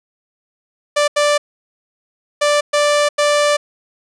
sawtooth tone bursts at uneven times, 587.3 Hz, D5, in tune, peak -8 dBFS, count 5, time 0.96-1.08 / 1.16-1.38 / 2.41-2.61 / 2.73-3.09 / 3.18-3.57 s, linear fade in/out 10 ms, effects resampled to 22050 Hz + 8-bit

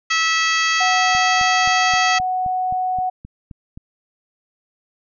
harmonic tone, 651 Hz, E5, 22 cents flat, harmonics 2 / 3 / 4 / 5 / 6 / 7 / 8 / 9 / 10, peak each -21 / -20 / -23 / -25 / -35 / -26 / -34 / -34 / -29 dBFS, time 0.1-2.19 s, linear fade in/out 10 ms
sine tone, 740 Hz, F#5, in tune, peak -18 dBFS, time 0.8-3.1 s, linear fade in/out 10 ms
click train, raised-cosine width 5 ms, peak -23 dBFS, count 11, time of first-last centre 1.15-3.775 s, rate 3.81 Hz
effects none

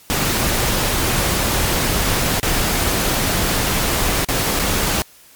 pink noise with dropouts, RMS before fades -18 dBFS, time 0.1-5.02 s, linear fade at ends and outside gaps 0 ms, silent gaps 2.398-2.43 / 4.247-4.287 / 4.591-4.596 s, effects white hiss -47 dBFS RMS until 5.35 s + MP3 96 kbps

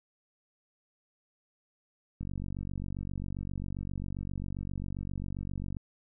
click train, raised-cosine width 5 ms, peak -25 dBFS, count 170, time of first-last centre 2.21-5.768 s, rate 47.5 Hz, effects none

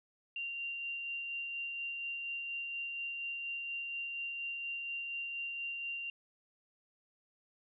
sine tone with tremolo, 2772 Hz, F7, 14 cents flat, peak -36 dBFS, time 0.36-6.1 s, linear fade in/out 2 ms, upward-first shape sine, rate 4.2 Hz, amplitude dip 25%, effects none

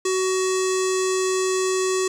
square tone with low-pass filter, 374.7 Hz, F#4, 22 cents sharp, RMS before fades -22 dBFS, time 0.05-2.08 s, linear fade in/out 5 ms, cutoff 7400 Hz, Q 4.7, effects 8-bit

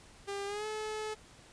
sawtooth tone with pitch glide, 399.5 to 430.7 Hz, G4 to A4, +33 to -37 cents, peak -32 dBFS, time 0.27-1.15 s, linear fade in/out 20 ms, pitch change +130 cents, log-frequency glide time 0.46-0.66 s, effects pink hiss -57 dBFS RMS until 1.52 s + resampled to 22050 Hz

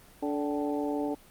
harmonic tone with a mistuned harmonic, 145.3 Hz, D3, 18 cents flat, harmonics 2 / 3 / 4 / 5 / 6, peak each -30 / -34 / -36 / -38 / -40 dBFS, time 0.22-1.15 s, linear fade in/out 10 ms, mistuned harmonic 5, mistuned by +89 cents, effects pink hiss -55 dBFS RMS until 1.3 s + Opus 32 kbps

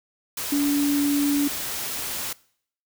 sine tone in noise, 286.9 Hz, D4, 40 cents flat, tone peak -19 dBFS, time 0.52-1.48 s, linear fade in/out 5 ms, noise white, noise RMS -30 dBFS, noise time 0.37-2.33 s, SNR +8 dB, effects noise-tail reverb RT60 0.6 s tail -22 dB re dry

